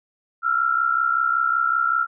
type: tone pair together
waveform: sine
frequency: 1334.7 / 1400 Hz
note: E6 / F6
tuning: +21 / +4 cents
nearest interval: minor second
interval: 83 cents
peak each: -20 / -21 dBFS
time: 0.42-2.07 s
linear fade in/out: 50 ms
effects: none